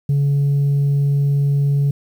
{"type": "tone", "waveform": "sine", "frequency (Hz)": 141.5, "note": "C#3", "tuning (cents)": 36, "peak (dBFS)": -11, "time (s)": [0.09, 1.91], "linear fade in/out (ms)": 5, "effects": ["tanh soft clip ceiling -12 dBFS", "8-bit"]}